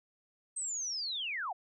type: linear sweep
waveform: sine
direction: down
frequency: 8350 to 659.3 Hz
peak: -34 dBFS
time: 0.56-1.53 s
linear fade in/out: 10 ms
effects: none